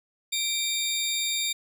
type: tone pair together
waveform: 25% pulse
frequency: 2339 / 3678 Hz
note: D7 / A#7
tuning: -8 / -24 cents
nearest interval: minor sixth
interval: 784 cents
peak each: -27 / -23 dBFS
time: 0.32-1.53 s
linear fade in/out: 10 ms
effects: none